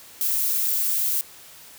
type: noise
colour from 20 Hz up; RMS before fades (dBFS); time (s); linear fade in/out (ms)
violet; -23; 0.21-1.21; 0
effects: white hiss -46 dBFS RMS until 1.78 s